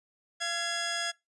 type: tone pair together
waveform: 15% pulse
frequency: 686.2 / 1674 Hz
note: F5 / G#6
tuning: -31 / +13 cents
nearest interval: octave + minor third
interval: 1544 cents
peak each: -29 / -25 dBFS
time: 0.4-1.12 s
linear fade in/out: 20 ms
effects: noise-tail reverb RT60 0.2 s tail -22 dB re dry + resampled to 24000 Hz